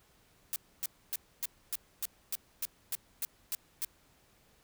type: noise bursts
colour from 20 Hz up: blue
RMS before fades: -34 dBFS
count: 12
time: 0.53-3.848 s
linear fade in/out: 0 ms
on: 29 ms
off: 270 ms
effects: pink hiss -66 dBFS RMS until 4.63 s